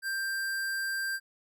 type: tone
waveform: square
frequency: 1580 Hz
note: G6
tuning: 13 cents sharp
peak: -31 dBFS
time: 0.02-1.2 s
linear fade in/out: 50 ms
effects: none